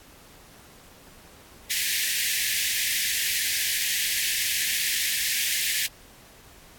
pink high-pass noise, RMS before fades -26 dBFS, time 1.7-5.87 s, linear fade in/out 10 ms, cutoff 1700 Hz, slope 96 dB/octave, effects pink hiss -51 dBFS RMS until 6.78 s + AAC 64 kbps

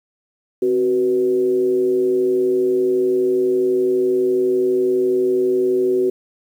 sine tone with frequency modulation, 374.7 Hz, F#4, 22 cents sharp, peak -14 dBFS, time 0.62-6.1 s, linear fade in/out 5 ms, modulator 112 Hz, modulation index 0.5, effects 8-bit

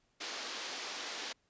white band-pass noise, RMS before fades -42 dBFS, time 0.2-1.33 s, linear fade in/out 10 ms, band 270 to 5700 Hz, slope 24 dB/octave, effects pink hiss -75 dBFS RMS until 1.49 s + resampled to 16000 Hz

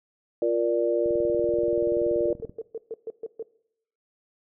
sine chord, Bb major, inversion second, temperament equal with one note detuned, 349.2 / 470.8 / 587.3 Hz, F4 / Bb4 / D5, 0 / +17 / 0 cents, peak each -25 dBFS, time 0.42-2.33 s, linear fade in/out 2 ms
click train, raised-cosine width 3 ms, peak -28 dBFS, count 31, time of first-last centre 1.06-2.495 s, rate 20.9 Hz
sine tone bursts, 450.6 Hz, A4, 41 cents sharp, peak -29 dBFS, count 8, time 2.26-3.426 s, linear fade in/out 2 ms, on 32 ms, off 130 ms
effects noise-tail reverb RT60 0.7 s tail -20 dB re dry

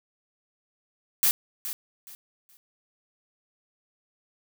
blue noise with echo, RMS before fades -21 dBFS, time 1.23-1.31 s, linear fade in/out 0 ms, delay 420 ms, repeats 3, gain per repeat -12 dB, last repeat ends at 2.57 s, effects none

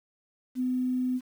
sine tone with quantisation, 253.3 Hz, B3, 44 cents sharp, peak -25 dBFS, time 0.55-1.21 s, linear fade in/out 50 ms, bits 9, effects none

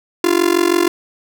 45% pulse tone with amplitude modulation, 346.4 Hz, F4, 14 cents flat, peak -8 dBFS, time 0.24-0.88 s, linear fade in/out 2 ms, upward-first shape sine, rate 46.2 Hz, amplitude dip 95%, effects none

